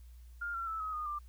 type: tone with pitch steps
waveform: sine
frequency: 1407 / 1359.9 / 1314.3 / 1270.3 / 1227.7 / 1186.6 Hz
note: F6 / F6 / E6 / D#6 / D#6 / D6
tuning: +12 / -46 / -6 / +36 / -24 / +18 cents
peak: -35 dBFS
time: 0.41-1.19 s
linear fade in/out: 10 ms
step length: 130 ms
effects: added 60 Hz sine -50 dBFS peak until 1.28 s + white hiss -70 dBFS RMS until 1.28 s